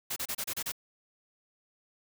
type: noise bursts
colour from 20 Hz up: white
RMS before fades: -34 dBFS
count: 7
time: 0.1-0.721 s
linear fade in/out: 10 ms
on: 63 ms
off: 30 ms
effects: none